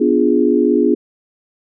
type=chord; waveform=sine; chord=B diminished seventh; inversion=none; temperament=equal with one note detuned; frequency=247.7 / 293.7 / 349.2 / 415.3 Hz; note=B3 / D4 / F4 / Ab4; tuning=+5 / 0 / 0 / 0 cents; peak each=-16 dBFS; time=0-0.95 s; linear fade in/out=10 ms; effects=none